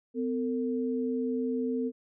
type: tone pair together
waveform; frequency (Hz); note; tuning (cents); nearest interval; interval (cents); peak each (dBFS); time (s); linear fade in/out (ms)
sine; 253.5 / 451.7; B3 / A4; +45 / +45; minor seventh; 1000; -29 / -32; 0.14-1.92; 50
effects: none